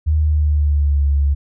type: tone with pitch glide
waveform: sine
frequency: 77.1 to 70.7 Hz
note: D#2 to C#2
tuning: -15 to +35 cents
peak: -12 dBFS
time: 0.06-1.35 s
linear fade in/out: 20 ms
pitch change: -150 cents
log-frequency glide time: 0.17-1.05 s
effects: none